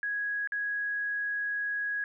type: tone with dropouts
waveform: sine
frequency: 1661.2 Hz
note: G#6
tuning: in tune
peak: -29 dBFS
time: 0.03-2.04 s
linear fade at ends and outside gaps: 1 ms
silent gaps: 0.474-0.521 s
effects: none